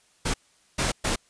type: noise bursts at uneven times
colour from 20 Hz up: pink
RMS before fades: -25 dBFS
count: 3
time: 0.25-0.34 / 0.78-0.92 / 1.04-1.16 s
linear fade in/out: 10 ms
effects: white hiss -62 dBFS RMS until 1.29 s + resampled to 22050 Hz